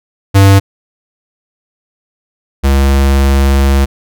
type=tone pair in turn; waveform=square; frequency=98 / 68.49 Hz; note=G2 / C#2; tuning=0 / -20 cents; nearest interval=tritone; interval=620 cents; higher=first; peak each=-3 / -7 dBFS; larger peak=first; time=0.34-0.6 / 2.63-3.86 s; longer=second; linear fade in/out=20 ms; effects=none